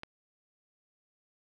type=click; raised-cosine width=0.3 ms; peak=-24 dBFS; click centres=0.034 s; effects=none